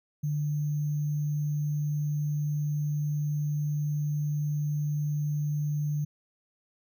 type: tone with sample-and-hold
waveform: sine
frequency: 148.2 Hz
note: D3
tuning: 16 cents sharp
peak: -26 dBFS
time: 0.23-6.05 s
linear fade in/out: 10 ms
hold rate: 6300 Hz
effects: none